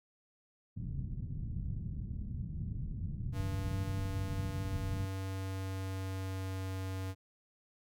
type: low-pass noise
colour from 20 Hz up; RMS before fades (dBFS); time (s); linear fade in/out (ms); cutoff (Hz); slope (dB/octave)
white; -39; 0.76-5.06; 10; 160; 24
type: tone with pitch glide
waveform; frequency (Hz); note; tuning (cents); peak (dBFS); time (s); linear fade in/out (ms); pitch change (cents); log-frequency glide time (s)
square; 96.3 to 94.81; G2 to F#2; -30 to +43; -37; 3.32-7.15; 50; -27; 4.34-6.74
effects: none